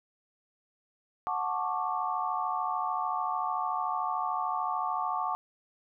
sine chord, D major seventh, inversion first, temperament just, 734.2 / 881 / 1101.2 / 1174.7 Hz, F#5 / A5 / C#6 / D6, -14 / +2 / -12 / 0 cents, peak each -34 dBFS, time 1.27-5.35 s, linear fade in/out 0 ms, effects none

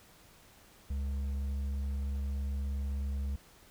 triangle tone with hard clipping, 69.2 Hz, C#2, 2 cents flat, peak -33 dBFS, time 0.9-3.36 s, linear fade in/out 5 ms, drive 8 dB, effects pink hiss -59 dBFS RMS until 3.7 s

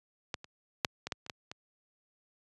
clicks, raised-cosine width 0.2 ms, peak -16 / -29 / -8 / -20 / -15 / -30 / -19 / -24 dBFS, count 8, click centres 0.342 / 0.444 / 0.848 / 1.07 / 1.122 / 1.264 / 1.298 / 1.515 s, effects high-pass 80 Hz 12 dB/octave + resampled to 24000 Hz

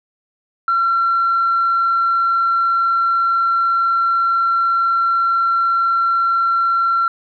sine tone, 1361 Hz, F6, 45 cents flat, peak -12 dBFS, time 0.68-7.08 s, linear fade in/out 2 ms, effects tanh soft clip ceiling -9 dBFS

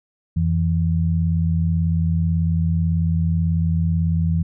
sine tone pair together, 87 / 165.19 Hz, F2 / E3, -6 / +4 cents, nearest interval major seventh, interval 1110 cents, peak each -19 dBFS, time 0.36-4.43 s, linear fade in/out 10 ms, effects none

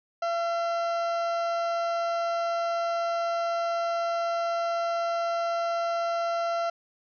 harmonic tone with a mistuned harmonic, 679 Hz, F5, 49 cents flat, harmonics 1 / 2 / 3 / 4 / 5 / 6 / 7 / 8 / 9, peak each -26 / -32 / -46 / -47 / -51 / -47 / -51 / -52 / -54 dBFS, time 0.22-6.7 s, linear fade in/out 5 ms, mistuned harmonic 5, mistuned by -120 cents, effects none

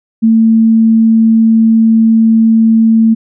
sine tone, 224.3 Hz, A3, 34 cents sharp, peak -4 dBFS, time 0.22-3.15 s, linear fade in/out 20 ms, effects none

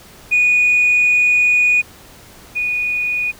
sine tone pair in turn, 2464 / 2464 Hz, D#7 / D#7, -17 / -17 cents, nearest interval unison, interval 0 cents, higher neither, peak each -9 / -16 dBFS, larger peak first, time 0.31-1.82 / 2.55-3.32 s, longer first, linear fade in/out 20 ms, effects tanh soft clip ceiling -7 dBFS + pink hiss -42 dBFS RMS until 3.39 s

